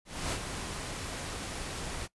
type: noise with ADSR envelope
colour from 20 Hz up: pink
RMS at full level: -32 dBFS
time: 0.05-2.08 s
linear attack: 270 ms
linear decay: 60 ms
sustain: -6 dB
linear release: 35 ms
effects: noise-tail reverb RT60 0.1 s tail -20 dB re dry + resampled to 24000 Hz